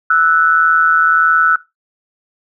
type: tone pair together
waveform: sine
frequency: 1319.4 / 1481 Hz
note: E6 / F#6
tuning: +1 / +1 cents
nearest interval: major second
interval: 200 cents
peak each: -11 dBFS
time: 0.1-1.56 s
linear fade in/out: 5 ms
effects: noise-tail reverb RT60 0.2 s tail -18 dB re dry